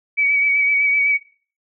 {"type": "tone with vibrato", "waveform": "sine", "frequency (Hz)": 2273, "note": "C#7", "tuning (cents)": 43, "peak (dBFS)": -14, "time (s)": [0.17, 1.18], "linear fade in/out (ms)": 20, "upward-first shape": "sine", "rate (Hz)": 7.9, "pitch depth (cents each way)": 27, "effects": ["noise-tail reverb RT60 0.4 s tail -17 dB re dry"]}